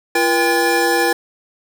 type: tone cluster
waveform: square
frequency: 342.5 / 480.1 / 799 / 1724 Hz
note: F4 / B4 / G5 / A6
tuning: -34 / -49 / +33 / -36 cents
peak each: -20 dBFS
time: 0.15-1.13 s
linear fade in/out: 5 ms
effects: none